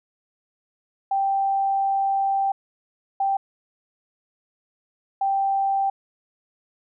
sine tone bursts at uneven times, 784 Hz, G5, in tune, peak -19 dBFS, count 3, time 1.11-2.52 / 3.2-3.37 / 5.21-5.9 s, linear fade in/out 5 ms, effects none

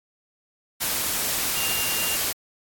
sine tone in noise, 2791 Hz, F7, 2 cents flat, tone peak -29 dBFS, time 1.55-2.17 s, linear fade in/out 20 ms, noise white, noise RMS -25 dBFS, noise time 0.8-2.33 s, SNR -7 dB, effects AAC 64 kbps

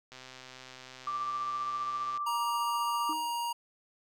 click train, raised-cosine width 0.2 ms, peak -30 dBFS, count 266, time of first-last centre 0.12-2.174 s, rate 129 Hz
sine tone with tremolo, 1174.7 Hz, D6, in tune, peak -30 dBFS, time 1.07-3.13 s, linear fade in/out 2 ms, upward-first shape sine, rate 15 Hz, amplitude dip 30%
square tone, 944 Hz, A#5, 22 cents sharp, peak -32 dBFS, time 2.26-3.53 s, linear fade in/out 10 ms
sine tone with exponential decay, 312.3 Hz, D#4, 7 cents sharp, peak -35 dBFS, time 3.09-3.39 s, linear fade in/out 5 ms, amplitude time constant 65 ms
effects none

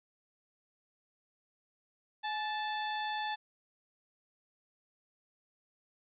harmonic tone with a mistuned harmonic, 878 Hz, A5, 4 cents flat, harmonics 1 / 2 / 3 / 4 / 5, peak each -35 / -40 / -47 / -43 / -51 dBFS, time 2.23-3.36 s, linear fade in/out 20 ms, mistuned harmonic 1, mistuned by -61 cents, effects none

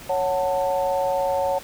sine chord, F# minor, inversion second, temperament equal with one note detuned, 554.4 / 740 / 889.7 Hz, C#5 / F#5 / A5, 0 / 0 / +19 cents, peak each -22 / -26 / -26 dBFS, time 0.09-1.59 s, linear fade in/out 10 ms, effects pink hiss -41 dBFS RMS until 1.63 s

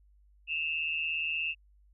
sine tone pair together, 2612 / 2769 Hz, E7 / F7, -17 / -15 cents, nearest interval minor second, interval 102 cents, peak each -32 / -33 dBFS, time 0.47-1.55 s, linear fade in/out 50 ms, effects added 50 Hz sine -59 dBFS peak until 1.93 s

